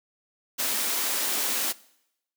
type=high-pass noise; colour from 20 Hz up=white; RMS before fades=-27 dBFS; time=0.58-1.73 s; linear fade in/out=20 ms; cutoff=200 Hz; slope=96 dB/octave; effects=noise-tail reverb RT60 0.8 s tail -21 dB re dry